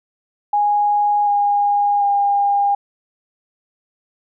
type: tone with pitch steps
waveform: sine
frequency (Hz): 826 / 816.5 / 807.1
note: G#5 / G#5 / G#5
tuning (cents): -10 / -30 / -50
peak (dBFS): -13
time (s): 0.53-2.75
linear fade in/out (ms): 5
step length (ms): 740
effects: none